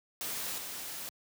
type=noise with level steps; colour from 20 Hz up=white; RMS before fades=-37 / -41 dBFS; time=0.21-1.09 s; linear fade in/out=0 ms; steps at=0.58 s; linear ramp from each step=2 ms; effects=high-pass 100 Hz 12 dB/octave